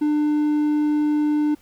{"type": "tone", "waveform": "triangle", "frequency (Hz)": 299.1, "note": "D4", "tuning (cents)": 32, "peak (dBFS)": -15, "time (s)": [0.01, 1.55], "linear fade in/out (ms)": 10, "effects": ["pink hiss -56 dBFS RMS until 1.61 s"]}